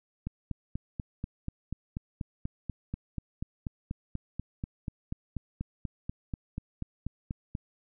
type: click train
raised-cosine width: 5 ms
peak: -21 dBFS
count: 31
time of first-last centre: 0.27-7.552 s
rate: 4.12 Hz
effects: none